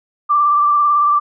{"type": "tone with vibrato", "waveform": "sine", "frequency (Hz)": 1174.7, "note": "D6", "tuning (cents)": 0, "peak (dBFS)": -10, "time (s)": [0.29, 1.2], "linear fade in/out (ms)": 20, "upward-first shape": "sine", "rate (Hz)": 18, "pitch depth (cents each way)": 26, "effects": []}